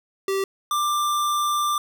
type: tone pair in turn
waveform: square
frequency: 388.7 / 1184.5 Hz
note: G4 / D6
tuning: -15 / +14 cents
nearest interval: octave + perfect fifth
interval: 1929 cents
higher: second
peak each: -22 / -21 dBFS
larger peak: second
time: 0.28-0.44 / 0.71-1.78 s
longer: second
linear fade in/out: 2 ms
effects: none